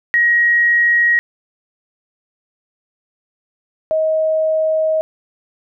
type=tone pair in turn; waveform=sine; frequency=1893 / 631.7 Hz; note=A#6 / D#5; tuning=+26 / +26 cents; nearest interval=octave + perfect fifth; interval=1900 cents; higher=first; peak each=-10 / -13 dBFS; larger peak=first; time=0.14-1.19 / 3.91-5.01 s; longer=second; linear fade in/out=0 ms; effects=none